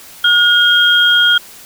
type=tone pair together; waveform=sine; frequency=1436 / 3237 Hz; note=F6 / G#7; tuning=+48 / -45 cents; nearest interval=octave + major second; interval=1407 cents; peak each=-10 dBFS; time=0.24-1.38 s; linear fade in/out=5 ms; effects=white hiss -37 dBFS RMS until 1.65 s